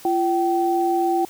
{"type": "tone pair together", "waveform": "sine", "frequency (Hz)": [343, 770], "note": ["F4", "G5"], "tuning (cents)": [-31, -31], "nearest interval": "octave + major second", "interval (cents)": 1400, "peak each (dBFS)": -20, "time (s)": [0.05, 1.25], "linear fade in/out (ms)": 2, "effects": ["white hiss -44 dBFS RMS until 1.29 s"]}